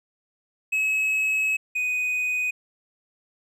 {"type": "tone pair in turn", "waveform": "triangle", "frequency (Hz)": [2570, 2493], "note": ["E7", "D#7"], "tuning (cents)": [-45, 3], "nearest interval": "minor second", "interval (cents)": 52, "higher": "first", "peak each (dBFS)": [-19, -21], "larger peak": "first", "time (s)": [[0.72, 1.57], [1.75, 2.51]], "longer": "first", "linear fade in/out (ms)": 10, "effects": []}